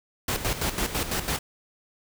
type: noise with tremolo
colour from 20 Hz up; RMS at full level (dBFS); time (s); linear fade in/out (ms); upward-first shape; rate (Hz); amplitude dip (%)
pink; -26; 0.28-1.39; 5; square; 6; 65
effects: none